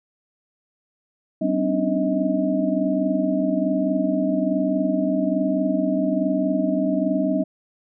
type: tone cluster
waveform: sine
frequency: 191.8 / 256 / 279.5 / 300.7 / 633 Hz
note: G3 / C4 / C#4 / D4 / D#5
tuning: -37 / -38 / +14 / +41 / +30 cents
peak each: -25 dBFS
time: 1.41-7.44 s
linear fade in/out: 10 ms
effects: none